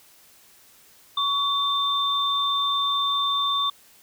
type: tone pair together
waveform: sine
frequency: 1126 / 3575 Hz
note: C#6 / A7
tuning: +27 / +27 cents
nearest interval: octave + minor sixth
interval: 2000 cents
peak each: -24 / -23 dBFS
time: 1.17-3.7 s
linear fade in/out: 5 ms
effects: white hiss -54 dBFS RMS until 4.02 s